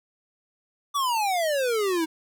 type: exponential sweep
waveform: square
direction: down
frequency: 1174.7 to 312 Hz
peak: -23 dBFS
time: 0.94-2.06 s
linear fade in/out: 20 ms
effects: none